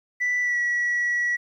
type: tone with pitch glide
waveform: sine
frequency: 1975.5 to 1933.7 Hz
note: B6 to B6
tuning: 0 to -37 cents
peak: -19 dBFS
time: 0.2-1.37 s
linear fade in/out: 20 ms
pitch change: -37 cents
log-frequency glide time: 0.41-0.58 s
effects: tanh soft clip ceiling -19 dBFS + 10-bit